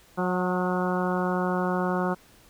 harmonic tone with a mistuned harmonic, 181.3 Hz, F#3, 35 cents flat, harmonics 1 / 2 / 3 / 4 / 5 / 6 / 7 / 8, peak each -27 / -30 / -32 / -33 / -34 / -35 / -35 / -36 dBFS, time 0.17-2.15 s, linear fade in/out 20 ms, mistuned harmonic 4, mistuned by +22 cents, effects pink hiss -56 dBFS RMS until 2.49 s

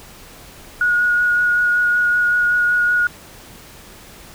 sine tone with vibrato, 1448 Hz, F#6, 38 cents flat, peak -13 dBFS, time 0.81-3.07 s, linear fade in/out 2 ms, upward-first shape sine, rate 5.3 Hz, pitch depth 12 cents each way, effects pink hiss -41 dBFS RMS until 4.34 s

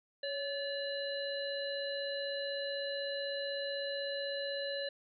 harmonic tone with a mistuned harmonic, 576 Hz, D5, 34 cents flat, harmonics 1 / 3 / 5 / 7, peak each -37 / -43 / -48 / -41 dBFS, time 0.23-4.89 s, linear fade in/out 5 ms, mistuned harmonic 1, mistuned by -55 cents, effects none

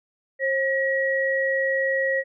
sine tone pair together, 535.7 / 1909 Hz, C5 / A#6, +41 / +41 cents, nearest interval octave + minor seventh, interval 2200 cents, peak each -23 dBFS, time 0.39-2.24 s, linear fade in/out 50 ms, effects none

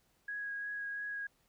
sine tone with vibrato, 1654 Hz, G#6, 8 cents flat, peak -37 dBFS, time 0.28-1.27 s, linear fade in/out 5 ms, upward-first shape triangle, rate 2.9 Hz, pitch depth 15 cents each way, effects pink hiss -73 dBFS RMS until 1.48 s

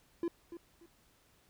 triangle tone with echo, 340 Hz, F4, 46 cents flat, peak -29 dBFS, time 0.23-0.28 s, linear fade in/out 2 ms, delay 290 ms, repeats 2, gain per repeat -12 dB, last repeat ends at 0.86 s, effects pink hiss -68 dBFS RMS until 1.49 s

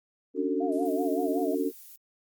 sine chord, D major seventh, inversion third, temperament equal with one note detuned, 277.2 / 293.7 / 370 / 448.7 Hz, C#4 / D4 / F#4 / A4, 0 / 0 / 0 / +34 cents, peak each -31 dBFS, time 0.34-1.72 s, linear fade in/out 50 ms
sine tone with vibrato, 669 Hz, E5, 25 cents sharp, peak -32 dBFS, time 0.6-1.55 s, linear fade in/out 10 ms, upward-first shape sine, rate 5.3 Hz, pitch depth 130 cents each way
violet noise, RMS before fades -48 dBFS, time 0.72-1.96 s, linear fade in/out 2 ms
effects Opus 32 kbps

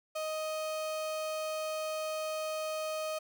35% pulse tone, 625 Hz, D#5, 8 cents sharp, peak -32 dBFS, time 0.15-3.19 s, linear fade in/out 10 ms, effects none

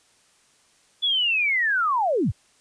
sine linear sweep, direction down, 3467 to 55 Hz, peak -19 dBFS, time 1.02-2.32 s, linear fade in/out 20 ms, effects white hiss -60 dBFS RMS until 2.6 s + resampled to 22050 Hz

